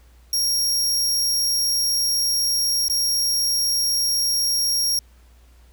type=tone with dropouts; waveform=sawtooth; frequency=5588 Hz; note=F8; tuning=in tune; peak=-16 dBFS; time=0.33-4.99 s; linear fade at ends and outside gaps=2 ms; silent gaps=2.883-2.898 s; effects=added 60 Hz sine -48 dBFS peak until 5.72 s + pink hiss -59 dBFS RMS until 5.72 s